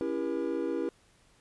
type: chord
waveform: triangle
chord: C# diminished seventh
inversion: none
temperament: just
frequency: 277.2 / 332.6 / 399.1 / 479 Hz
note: C#4 / E4 / G4 / Bb4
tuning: 0 / +16 / +31 / +47 cents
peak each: -34 / -31 / -34 / -33 dBFS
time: 0.01-0.89 s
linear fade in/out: 0 ms
effects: pink hiss -64 dBFS RMS until 1.4 s + resampled to 24000 Hz